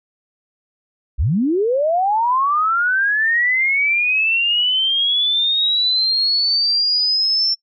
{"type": "linear sweep", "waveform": "sine", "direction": "up", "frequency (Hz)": [45.68, 5400], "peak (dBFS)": -14, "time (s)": [1.18, 7.55], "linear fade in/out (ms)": 20, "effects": ["noise-tail reverb RT60 0.1 s tail -24 dB re dry"]}